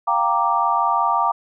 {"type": "chord", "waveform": "sine", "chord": "G minor seventh", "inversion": "third", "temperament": "equal", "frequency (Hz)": [698.5, 784, 932.3, 1174.7], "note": ["F5", "G5", "Bb5", "D6"], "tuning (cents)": [0, 0, 0, 0], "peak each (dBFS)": [-24, -23, -20, -20], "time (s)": [0.07, 1.32], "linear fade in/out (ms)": 10, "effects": []}